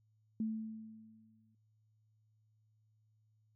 sine tone with exponential decay, 220 Hz, A3, in tune, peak -32 dBFS, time 0.4-1.55 s, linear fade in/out 2 ms, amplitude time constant 250 ms, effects added 108 Hz sine -70 dBFS peak until 3.55 s

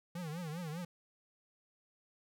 square tone with vibrato, 164.81 Hz, E3, in tune, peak -40 dBFS, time 0.15-0.85 s, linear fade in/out 5 ms, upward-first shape triangle, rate 5 Hz, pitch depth 200 cents each way, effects none

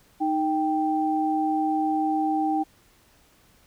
sine tone pair together, 311.1 / 783.9 Hz, D#4 / G5, 0 / 0 cents, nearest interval octave + major third, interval 1600 cents, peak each -24 dBFS, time 0.2-2.64 s, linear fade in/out 20 ms, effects pink hiss -59 dBFS RMS until 3.66 s

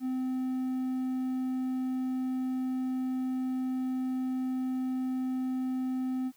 triangle tone, 257.6 Hz, C4, 27 cents flat, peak -27 dBFS, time 0-6.32 s, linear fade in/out 50 ms, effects white hiss -64 dBFS RMS until 6.36 s

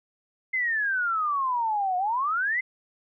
sine exponential two-way sweep, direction down then up, 2093 to 715 to 2093 Hz, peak -23 dBFS, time 0.53-2.61 s, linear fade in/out 10 ms, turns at 1.97 s, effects none

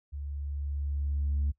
sine tone with level ramp, 71.4 Hz, D2, 48 cents flat, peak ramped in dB -35 to -23 dBFS, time 0.12-1.52 s, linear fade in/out 20 ms, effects noise-tail reverb RT60 0.1 s tail -21 dB re dry + tanh soft clip ceiling -23 dBFS

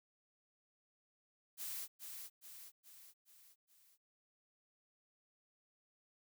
blue noise with echo, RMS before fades -44 dBFS, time 1.57-1.88 s, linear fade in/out 50 ms, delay 420 ms, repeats 5, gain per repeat -5 dB, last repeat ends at 3.98 s, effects none

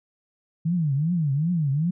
sine tone with vibrato, 155.56 Hz, D#3, in tune, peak -20 dBFS, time 0.65-1.91 s, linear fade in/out 10 ms, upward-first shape triangle, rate 2.6 Hz, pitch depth 280 cents each way, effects none

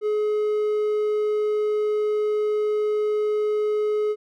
triangle tone, 423.2 Hz, G#4, 33 cents sharp, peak -18 dBFS, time 0.01-4.16 s, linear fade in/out 50 ms, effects none

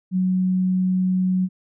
sine tone, 185 Hz, F#3, in tune, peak -17 dBFS, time 0.11-1.49 s, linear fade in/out 50 ms, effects none

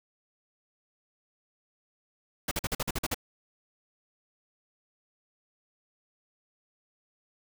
pink noise bursts, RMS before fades -30 dBFS, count 9, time 2.48-3.145 s, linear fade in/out 5 ms, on 33 ms, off 46 ms, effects none

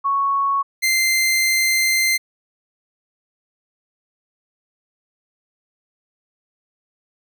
sine / sawtooth tone pair in turn, 1108.7 / 2083 Hz, C#6 / C7, 0 / -8 cents, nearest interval major seventh, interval 1092 cents, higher second, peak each -16 / -12 dBFS, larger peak second, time 0.04-0.63 / 0.82-2.18 s, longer second, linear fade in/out 20 ms, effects none

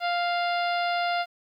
harmonic tone, 698.5 Hz, F5, in tune, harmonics 1 / 2 / 3 / 4 / 5 / 6 / 7, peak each -25 / -31 / -35 / -37 / -39 / -41 / -42 dBFS, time 0-1.26 s, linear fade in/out 50 ms, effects 10-bit

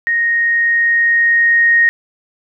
sine tone with level ramp, 1864.7 Hz, A#6, in tune, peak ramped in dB -12 to -7 dBFS, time 0.07-1.89 s, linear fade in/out 0 ms, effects none

